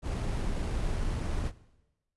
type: noise with sample-and-hold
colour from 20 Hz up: brown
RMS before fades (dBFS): -31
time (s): 0.02-1.52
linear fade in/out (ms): 50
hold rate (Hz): 7350
effects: noise-tail reverb RT60 1.0 s tail -18 dB re dry + resampled to 24000 Hz